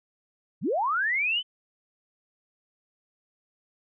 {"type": "linear sweep", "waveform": "sine", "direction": "up", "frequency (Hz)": [109.9, 3089], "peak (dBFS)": -23, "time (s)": [0.61, 1.43], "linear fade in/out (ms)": 50, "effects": []}